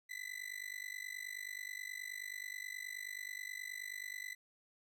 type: tone with amplitude modulation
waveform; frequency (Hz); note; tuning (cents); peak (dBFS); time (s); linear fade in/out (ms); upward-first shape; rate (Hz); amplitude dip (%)
40% pulse; 2000; B6; +21; -38; 0.09-4.35; 20; sine; 49.4; 95
effects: none